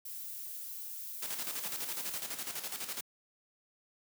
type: noise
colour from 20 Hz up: violet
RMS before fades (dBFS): -43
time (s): 0.05-2.2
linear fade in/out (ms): 5
type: noise with tremolo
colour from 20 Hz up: white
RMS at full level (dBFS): -38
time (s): 1.22-3.01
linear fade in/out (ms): 5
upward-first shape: square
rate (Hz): 12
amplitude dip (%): 60
effects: high-pass 150 Hz 12 dB/octave